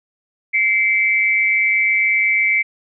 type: tone pair together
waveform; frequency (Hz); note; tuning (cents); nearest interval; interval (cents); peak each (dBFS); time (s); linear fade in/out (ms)
sine; 2093 / 2301; C7 / D7; 0 / -36; major second; 164; -16; 0.53-2.63; 20
effects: none